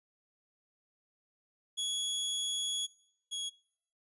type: tone pair in turn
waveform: sawtooth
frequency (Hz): 3357 / 3332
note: G#7 / G#7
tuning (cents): +18 / +5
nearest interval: unison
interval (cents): 13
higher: first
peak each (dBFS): -29 / -32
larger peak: first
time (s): 1.77-2.87 / 3.31-3.5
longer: first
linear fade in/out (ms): 20
effects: noise-tail reverb RT60 0.7 s tail -23 dB re dry + resampled to 24000 Hz